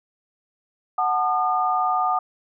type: chord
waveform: sine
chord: D# diminished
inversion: first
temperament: equal with one note detuned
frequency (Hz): 740 / 880 / 1214.7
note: F#5 / A5 / D#6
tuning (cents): 0 / 0 / -42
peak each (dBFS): -22 / -27 / -22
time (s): 0.98-2.19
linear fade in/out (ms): 5
effects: none